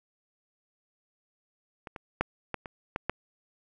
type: clicks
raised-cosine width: 0.5 ms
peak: -25 / -24 / -10 / -16 / -24 / -15 / -12 dBFS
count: 7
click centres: 1.872 / 1.962 / 2.21 / 2.543 / 2.658 / 2.961 / 3.096 s
effects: none